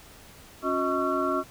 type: tone cluster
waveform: sine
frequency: 276.3 / 361.8 / 631 / 1114 / 1355 Hz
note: C#4 / F#4 / D#5 / C#6 / E6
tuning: -6 / -39 / +24 / +8 / +47 cents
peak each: -30 dBFS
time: 0.62-1.44 s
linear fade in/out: 50 ms
effects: pink hiss -50 dBFS RMS until 1.5 s